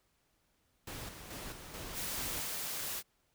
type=noise with tremolo; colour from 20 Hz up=pink; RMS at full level=-44 dBFS; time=0.87-2.45 s; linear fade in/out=5 ms; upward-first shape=square; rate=2.3 Hz; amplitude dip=45%
type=noise; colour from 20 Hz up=white; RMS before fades=-39 dBFS; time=1.93-3.03 s; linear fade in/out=50 ms
effects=pink hiss -75 dBFS RMS until 3.34 s